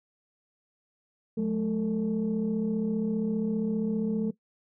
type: tone cluster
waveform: sine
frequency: 180.6 / 215.7 / 448.8 Hz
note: F#3 / A3 / A4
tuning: -42 / -34 / +34 cents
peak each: -32 / -26 / -31 dBFS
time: 1.37-4.31 s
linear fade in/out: 10 ms
effects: noise-tail reverb RT60 0.1 s tail -18 dB re dry + tanh soft clip ceiling -19 dBFS